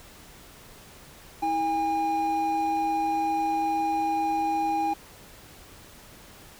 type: tone pair together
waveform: triangle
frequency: 321.9 / 812 Hz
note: E4 / G#5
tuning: -41 / -39 cents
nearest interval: octave + major third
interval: 1602 cents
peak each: -29 / -22 dBFS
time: 1.42-4.94 s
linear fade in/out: 10 ms
effects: pink hiss -49 dBFS RMS until 6.59 s